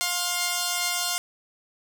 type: tone pair together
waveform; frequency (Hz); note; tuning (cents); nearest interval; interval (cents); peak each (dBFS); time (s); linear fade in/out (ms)
5% pulse; 707 / 1059.3; F5 / C6; +21 / +21; perfect fifth; 700; -15 / -17; 0.01-1.18; 0
effects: none